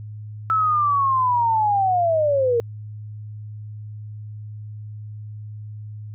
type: linear sweep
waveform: sine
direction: down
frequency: 1318.5 to 457.1 Hz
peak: -16 dBFS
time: 0.5-2.6 s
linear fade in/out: 0 ms
effects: added 106 Hz sine -32 dBFS peak until 6.14 s